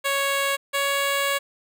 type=tone pair in turn; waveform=10% pulse; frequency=554.4 / 558.6 Hz; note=C#5 / C#5; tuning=0 / +13 cents; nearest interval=unison; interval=13 cents; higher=second; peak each=-13 dBFS; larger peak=neither; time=0.04-0.57 / 0.73-1.39 s; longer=second; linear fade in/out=20 ms; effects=none